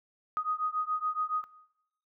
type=beating tone pair; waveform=sine; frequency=1244.5 / 1251.6 Hz; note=D#6 / D#6; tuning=0 / +10 cents; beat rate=7.1 Hz; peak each=-32 / -32 dBFS; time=0.37-1.44 s; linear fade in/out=0 ms; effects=noise-tail reverb RT60 0.8 s tail -18 dB re dry